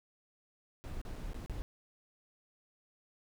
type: noise with dropouts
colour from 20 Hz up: brown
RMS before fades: -41 dBFS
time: 0.84-1.62 s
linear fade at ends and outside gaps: 0 ms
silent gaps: 1.015-1.051 / 1.154-1.158 / 1.333-1.344 / 1.461-1.497 s
effects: none